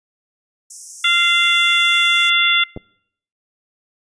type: high-pass noise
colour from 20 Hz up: pink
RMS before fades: -34 dBFS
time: 0.7-2.3 s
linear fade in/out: 5 ms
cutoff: 5500 Hz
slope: 96 dB/octave
type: harmonic tone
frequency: 692 Hz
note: F5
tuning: 16 cents flat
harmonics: 2 / 3 / 4 / 5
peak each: -19 / -18 / -19 / -16 dBFS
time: 1.04-2.64 s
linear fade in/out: 5 ms
type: clicks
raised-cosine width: 2 ms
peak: -17 dBFS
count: 2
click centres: 2.764 / 2.774 s
effects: noise-tail reverb RT60 0.7 s tail -26 dB re dry + resampled to 22050 Hz